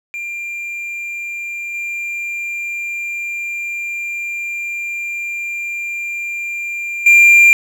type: tone with level steps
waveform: triangle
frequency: 2386 Hz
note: D7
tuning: 27 cents sharp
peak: -21 / -19 / -3 dBFS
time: 0.14-7.53 s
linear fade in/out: 0 ms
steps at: 1.74 / 7.06 s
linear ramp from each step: 5 ms
effects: none